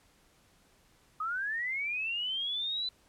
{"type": "linear sweep", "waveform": "sine", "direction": "up", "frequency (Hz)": [1229, 4031], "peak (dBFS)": -31, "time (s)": [1.2, 2.89], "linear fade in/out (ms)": 5, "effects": ["pink hiss -65 dBFS RMS until 3.08 s", "low-pass 12000 Hz 12 dB/octave"]}